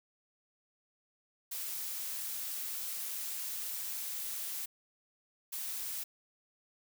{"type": "noise bursts at uneven times", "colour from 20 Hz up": "blue", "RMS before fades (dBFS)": -39, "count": 2, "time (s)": [[1.51, 4.66], [5.52, 6.04]], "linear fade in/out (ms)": 10, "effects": []}